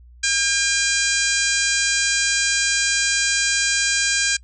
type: harmonic tone with a mistuned harmonic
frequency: 804 Hz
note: G5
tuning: 44 cents sharp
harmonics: 2 / 3 / 4 / 5 / 6 / 7 / 8 / 9 / 10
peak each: -23 / -25 / -28 / -28 / -26 / -28 / -27 / -26 / -28 dBFS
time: 0.23-4.37 s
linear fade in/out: 10 ms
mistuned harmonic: 9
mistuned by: -22 cents
effects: noise-tail reverb RT60 0.1 s tail -24 dB re dry + added 60 Hz sine -43 dBFS peak until 4.43 s